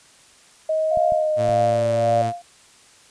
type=tone with pitch glide; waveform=sine; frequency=630 to 584.4 Hz; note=D#5 to D5; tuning=+21 to -9 cents; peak=-18 dBFS; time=0.69-2.22 s; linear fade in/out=5 ms; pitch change=-130 cents; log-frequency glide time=1.05-1.92 s
type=tone with tremolo; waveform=sine; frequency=698.5 Hz; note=F5; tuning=in tune; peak=-18 dBFS; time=0.91-2.42 s; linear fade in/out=5 ms; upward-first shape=sine; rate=1.8 Hz; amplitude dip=95%
type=clicks; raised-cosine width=5 ms; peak=-24 dBFS; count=3; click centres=0.973 / 1.122 / 1.491 s
type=tone; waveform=sawtooth; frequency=112.3 Hz; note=A2; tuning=36 cents sharp; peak=-21 dBFS; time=1.36-2.33 s; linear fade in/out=50 ms
effects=white hiss -51 dBFS RMS until 3.1 s + resampled to 22050 Hz